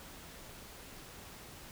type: silence
effects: pink hiss -51 dBFS RMS until 1.71 s